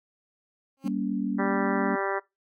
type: tone with exponential growth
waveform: 15% pulse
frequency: 270 Hz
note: C#4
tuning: 45 cents flat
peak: -30 dBFS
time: 0.77-0.88 s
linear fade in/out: 1 ms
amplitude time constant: 23 ms
type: chord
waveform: sine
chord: G diminished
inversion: none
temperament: just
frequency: 196 / 235.2 / 282.2 Hz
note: G3 / Bb3 / Db4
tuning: 0 / +16 / +31 cents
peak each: -30 dBFS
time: 0.84-1.96 s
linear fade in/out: 10 ms
type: harmonic tone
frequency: 196 Hz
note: G3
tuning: in tune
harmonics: 2 / 3 / 4 / 5 / 6 / 7 / 8 / 9 / 10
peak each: -31 / -33 / -34 / -35 / -36 / -36 / -37 / -38 / -38 dBFS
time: 1.38-2.2 s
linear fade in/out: 20 ms
effects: noise-tail reverb RT60 0.2 s tail -21 dB re dry